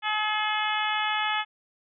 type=harmonic tone; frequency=426.5 Hz; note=G#4; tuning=46 cents sharp; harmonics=2 / 3 / 4 / 5 / 6 / 7 / 8; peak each=-29 / -31 / -32 / -33 / -34 / -34 / -35 dBFS; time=0.02-1.45 s; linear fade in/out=50 ms; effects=none